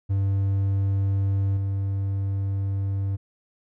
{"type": "tone with level steps", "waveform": "triangle", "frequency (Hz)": 98, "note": "G2", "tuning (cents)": 0, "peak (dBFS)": [-18, -21], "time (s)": [0.09, 3.17], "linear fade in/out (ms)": 20, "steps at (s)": 1.57, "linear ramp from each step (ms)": 2, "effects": []}